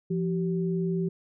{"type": "tone pair together", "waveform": "sine", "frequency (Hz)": [172.1, 384.3], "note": ["F3", "G4"], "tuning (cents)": [-25, -34], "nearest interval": "octave + major second", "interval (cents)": 1391, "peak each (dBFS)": [-26, -30], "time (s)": [0.1, 1.09], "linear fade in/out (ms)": 10, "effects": []}